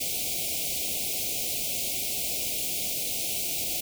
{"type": "band-stop noise", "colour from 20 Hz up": "white", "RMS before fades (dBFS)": -30, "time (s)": [0, 3.81], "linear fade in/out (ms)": 10, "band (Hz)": [770, 2200], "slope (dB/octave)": 96, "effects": []}